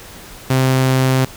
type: tone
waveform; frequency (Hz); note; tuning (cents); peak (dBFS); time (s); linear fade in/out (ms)
sawtooth; 130.8; C3; 0; -8; 0.5-1.25; 5
effects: pink hiss -37 dBFS RMS until 1.36 s